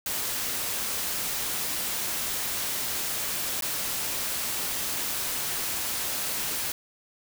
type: noise with dropouts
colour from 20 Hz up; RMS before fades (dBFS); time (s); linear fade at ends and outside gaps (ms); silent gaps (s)
white; -30; 0.06-6.72; 2; 3.609-3.622
effects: none